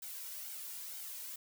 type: noise with flanger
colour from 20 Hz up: blue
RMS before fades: -45 dBFS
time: 0.02-1.36 s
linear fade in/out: 5 ms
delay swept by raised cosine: 1.3 to 2.13 ms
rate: 2.1 Hz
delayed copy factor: +0.55
effects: none